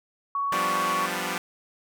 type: tone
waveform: sine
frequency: 1119 Hz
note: C#6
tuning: 16 cents sharp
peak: -24 dBFS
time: 0.35-1.06 s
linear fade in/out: 2 ms
type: chord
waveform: 5% pulse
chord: G dominant seventh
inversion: third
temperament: equal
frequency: 174.61 / 196 / 246.9 / 293.7 Hz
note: F3 / G3 / B3 / D4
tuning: 0 / 0 / 0 / 0 cents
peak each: -21 / -21 / -22 / -23 dBFS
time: 0.52-1.38 s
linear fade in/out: 2 ms
effects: none